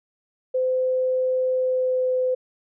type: tone with pitch glide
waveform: sine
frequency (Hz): 513 to 509.5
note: C5 to C5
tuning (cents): -34 to -46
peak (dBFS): -19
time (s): 0.54-2.35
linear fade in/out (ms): 10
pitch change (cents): -12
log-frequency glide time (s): 1.53-2.13
effects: none